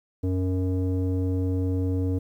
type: tone with low-pass filter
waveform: square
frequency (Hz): 92.5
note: F#2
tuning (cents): 0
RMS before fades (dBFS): -25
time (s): 0.23-2.19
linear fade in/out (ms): 10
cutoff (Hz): 380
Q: 3.9
effects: 10-bit